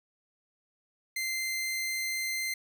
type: tone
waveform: sawtooth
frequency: 2081 Hz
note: C7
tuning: 10 cents flat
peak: -27 dBFS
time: 1.16-2.54 s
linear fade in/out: 5 ms
effects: none